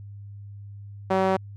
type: tone with band-pass filter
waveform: sawtooth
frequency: 190 Hz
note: F#3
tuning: 46 cents sharp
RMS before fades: -22 dBFS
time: 1.1-1.37 s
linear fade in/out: 10 ms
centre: 690 Hz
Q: 1.2
effects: added 101 Hz sine -38 dBFS peak until 1.56 s